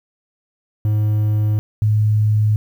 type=tone pair in turn; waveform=triangle / sine; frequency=106.3 / 106.76 Hz; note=G#2 / G#2; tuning=+41 / +48 cents; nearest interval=unison; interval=7 cents; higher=second; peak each=-12 dBFS; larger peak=neither; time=0.85-1.59 / 1.82-2.56 s; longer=neither; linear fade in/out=0 ms; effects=8-bit